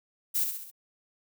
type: noise with echo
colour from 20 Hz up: violet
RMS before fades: -27 dBFS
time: 0.34-0.45 s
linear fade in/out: 20 ms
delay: 66 ms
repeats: 4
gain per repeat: -5 dB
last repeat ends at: 0.714 s
effects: none